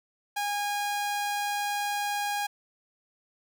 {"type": "tone", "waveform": "sawtooth", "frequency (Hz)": 819, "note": "G#5", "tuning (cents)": -24, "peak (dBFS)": -24, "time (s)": [0.36, 2.47], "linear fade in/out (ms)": 10, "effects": []}